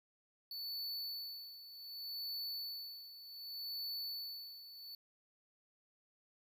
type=tone with tremolo; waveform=square; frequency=4472 Hz; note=C#8; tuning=14 cents sharp; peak=-40 dBFS; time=0.51-4.95 s; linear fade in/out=2 ms; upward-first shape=sine; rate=0.66 Hz; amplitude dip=75%; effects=12-bit